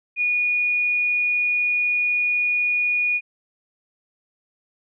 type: tone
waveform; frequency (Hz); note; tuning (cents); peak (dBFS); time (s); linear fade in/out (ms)
sine; 2452; D#7; -26; -18; 0.16-3.21; 50
effects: none